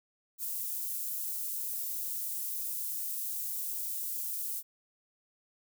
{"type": "high-pass noise", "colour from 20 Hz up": "white", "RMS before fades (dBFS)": -36, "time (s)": [0.38, 4.63], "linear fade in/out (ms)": 50, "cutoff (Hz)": 11000, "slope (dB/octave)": 12, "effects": []}